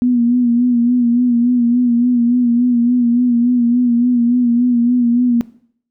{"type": "tone with vibrato", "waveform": "sine", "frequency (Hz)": 241.7, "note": "B3", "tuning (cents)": -37, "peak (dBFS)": -10, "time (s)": [0.02, 5.41], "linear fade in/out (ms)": 0, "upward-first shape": "sine", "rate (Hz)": 3.5, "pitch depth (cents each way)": 50, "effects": ["noise-tail reverb RT60 0.6 s tail -19 dB re dry"]}